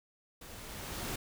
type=noise with level ramp; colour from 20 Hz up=pink; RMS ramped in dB=-50 to -37 dBFS; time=0.41-1.16 s; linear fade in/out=5 ms; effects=none